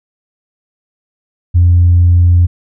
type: tone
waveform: sine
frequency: 87.4 Hz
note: F2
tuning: 2 cents sharp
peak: -3 dBFS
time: 1.54-2.47 s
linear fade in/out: 20 ms
effects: tanh soft clip ceiling -1 dBFS